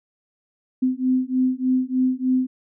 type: beating tone pair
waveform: sine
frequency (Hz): 255.1 / 258.4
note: C4 / C4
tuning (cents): -44 / -21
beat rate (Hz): 3.3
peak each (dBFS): -21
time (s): 0.82-2.47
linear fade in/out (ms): 10
effects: none